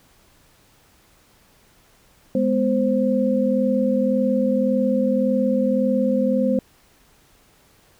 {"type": "tone cluster", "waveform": "sine", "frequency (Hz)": [206.3, 248.1, 524], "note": ["G#3", "B3", "C5"], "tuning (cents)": [-11, 8, 2], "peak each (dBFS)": -21, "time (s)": [2.35, 6.59], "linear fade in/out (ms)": 2, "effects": ["pink hiss -56 dBFS RMS until 7.99 s"]}